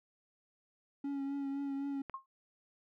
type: tone with vibrato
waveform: triangle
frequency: 277.9 Hz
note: C#4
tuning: 4 cents sharp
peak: -33 dBFS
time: 1.04-2.02 s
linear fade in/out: 5 ms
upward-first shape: triangle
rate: 3.9 Hz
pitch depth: 29 cents each way
type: click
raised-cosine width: 0.5 ms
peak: -29 dBFS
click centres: 2.097 s
type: tone with exponential decay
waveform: sine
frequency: 1070 Hz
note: C6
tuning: 38 cents sharp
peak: -35 dBFS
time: 2.14-2.26 s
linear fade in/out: 2 ms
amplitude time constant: 24 ms
effects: none